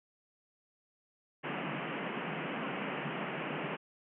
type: band-pass noise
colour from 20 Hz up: pink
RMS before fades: -38 dBFS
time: 1.43-3.77 s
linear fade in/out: 20 ms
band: 140 to 3000 Hz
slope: 96 dB/octave
effects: none